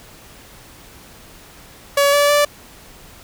sawtooth tone with pitch steps, 566 / 577 / 584 Hz, C#5 / D5 / D5, +36 / -31 / -10 cents, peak -8 dBFS, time 1.97-2.45 s, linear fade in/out 5 ms, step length 160 ms, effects pink hiss -43 dBFS RMS until 3.23 s

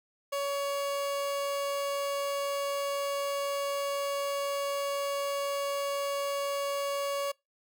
30% pulse tone, 562 Hz, C#5, 24 cents sharp, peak -27 dBFS, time 0.32-7.32 s, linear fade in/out 10 ms, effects noise-tail reverb RT60 0.2 s tail -24 dB re dry

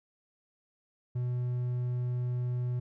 triangle tone, 123.47 Hz, B2, in tune, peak -27 dBFS, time 1.15-2.8 s, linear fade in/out 10 ms, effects none

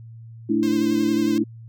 sine chord, A suspended fourth, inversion none, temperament just, 220 / 293.3 / 330 Hz, A3 / D4 / E4, 0 / -2 / +2 cents, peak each -23 / -22 / -21 dBFS, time 0.49-1.44 s, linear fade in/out 10 ms
5% pulse tone with vibrato, 523.3 Hz, C5, in tune, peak -23 dBFS, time 0.63-1.38 s, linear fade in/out 0 ms, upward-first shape sine, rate 11 Hz, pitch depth 48 cents each way
effects added 114 Hz sine -38 dBFS peak until 1.68 s

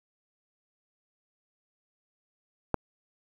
click, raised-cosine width 1 ms, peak -10 dBFS, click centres 2.743 s, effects 8-bit

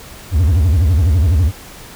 triangle tone with vibrato, 82.41 Hz, E2, in tune, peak -7 dBFS, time 0.31-1.52 s, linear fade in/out 50 ms, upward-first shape sine, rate 12 Hz, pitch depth 280 cents each way, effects pink hiss -36 dBFS RMS until 1.95 s

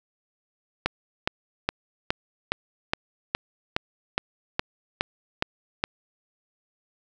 click train, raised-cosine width 0.3 ms, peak -6 dBFS, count 13, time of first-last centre 0.86-5.839 s, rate 2.41 Hz, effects none

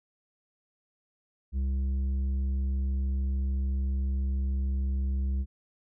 sine tone with tanh clipping, 66.7 Hz, C2, 34 cents sharp, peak -27 dBFS, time 1.52-5.46 s, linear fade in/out 50 ms, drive 7 dB, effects none

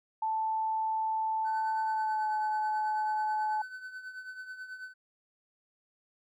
sine tone with pitch glide, 880 to 858.4 Hz, A5 to A5, 0 to -43 cents, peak -28 dBFS, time 0.22-3.62 s, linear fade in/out 5 ms, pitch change -43 cents, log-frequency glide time 1.84-2.31 s
triangle tone with tremolo, 1513 Hz, F#6, 38 cents sharp, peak -36 dBFS, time 1.44-4.94 s, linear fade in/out 50 ms, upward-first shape triangle, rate 9.2 Hz, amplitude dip 70%
effects none

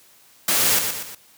white noise with echo, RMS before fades -19 dBFS, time 0.48-0.79 s, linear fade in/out 5 ms, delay 120 ms, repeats 3, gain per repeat -6 dB, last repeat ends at 1.15 s, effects white hiss -53 dBFS RMS until 1.37 s + high-pass 80 Hz 12 dB/octave

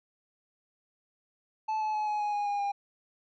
triangle tone with pitch steps, 870 / 860.5 / 851.1 / 841.8 / 832.6 / 823.5 / 814.6 / 805.7 Hz, A5 / A5 / G#5 / G#5 / G#5 / G#5 / G#5 / G5, -20 / -39 / +42 / +23 / +4 / -15 / -34 / +47 cents, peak -26 dBFS, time 1.68-2.72 s, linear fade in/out 10 ms, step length 130 ms, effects resampled to 16000 Hz

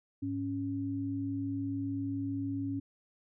sine tone pair together, 104.1 / 277.1 Hz, G#2 / C#4, +5 / -1 cents, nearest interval octave + perfect fourth, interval 1694 cents, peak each -38 / -33 dBFS, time 0.22-2.8 s, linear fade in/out 10 ms, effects none

